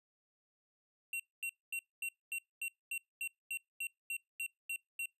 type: tone bursts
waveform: square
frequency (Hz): 2737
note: F7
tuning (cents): -36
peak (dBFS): -37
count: 14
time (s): 1.13-5.058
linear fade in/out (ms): 2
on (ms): 67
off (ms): 230
effects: noise-tail reverb RT60 0.2 s tail -26 dB re dry + resampled to 32000 Hz